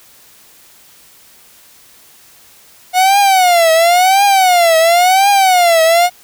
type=tone with vibrato; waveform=45% pulse; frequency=722 Hz; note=F#5; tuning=43 cents flat; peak=-7 dBFS; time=2.93-6.1 s; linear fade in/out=50 ms; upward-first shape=triangle; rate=0.95 Hz; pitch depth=210 cents each way; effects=white hiss -44 dBFS RMS until 6.23 s